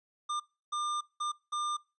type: tone bursts at uneven times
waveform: square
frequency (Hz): 1200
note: D6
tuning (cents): +37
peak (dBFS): -32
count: 4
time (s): 0.29-0.4 / 0.72-1.01 / 1.2-1.32 / 1.52-1.77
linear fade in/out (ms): 10
effects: noise-tail reverb RT60 0.3 s tail -22 dB re dry + resampled to 22050 Hz